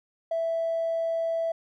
triangle tone with tanh clipping, 660 Hz, E5, 2 cents sharp, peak -24 dBFS, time 0.31-1.52 s, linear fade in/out 5 ms, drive 1 dB, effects none

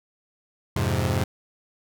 sawtooth chord, F minor, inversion none, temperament equal with one note detuned, 87.31 / 104.43 / 130.81 Hz, F2 / Ab2 / C3, 0 / +10 / 0 cents, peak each -22 dBFS, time 0.76-1.24 s, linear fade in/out 5 ms, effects none

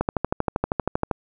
click train, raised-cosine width 1 ms, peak -7 dBFS, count 15, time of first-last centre 0.01-1.112 s, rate 12.7 Hz, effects none

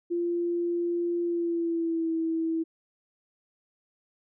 sine tone with pitch glide, 345.2 to 326 Hz, F4 to E4, -20 to -19 cents, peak -25 dBFS, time 0.1-2.64 s, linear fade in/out 20 ms, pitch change -99 cents, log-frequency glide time 1.23-2.12 s, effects none

